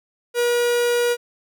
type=tone; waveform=45% pulse; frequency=480.3 Hz; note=B4; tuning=48 cents flat; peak=-17 dBFS; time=0.34-1.17 s; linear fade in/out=50 ms; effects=none